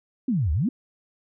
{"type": "exponential two-way sweep", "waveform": "sine", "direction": "down then up", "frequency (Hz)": [279.6, 68.8, 279.6], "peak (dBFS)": -20, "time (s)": [0.28, 0.69], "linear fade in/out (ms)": 5, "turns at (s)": 0.52, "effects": []}